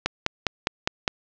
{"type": "click train", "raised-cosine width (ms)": 0.2, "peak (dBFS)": -3, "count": 6, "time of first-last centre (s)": [0.06, 1.078], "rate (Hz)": 4.91, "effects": ["low-pass 5000 Hz 12 dB/octave"]}